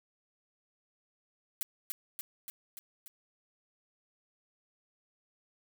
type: noise with echo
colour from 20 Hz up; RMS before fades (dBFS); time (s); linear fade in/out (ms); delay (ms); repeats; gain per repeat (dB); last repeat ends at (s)
blue; -34; 1.61-1.63; 0; 290; 5; -3; 3.08
effects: none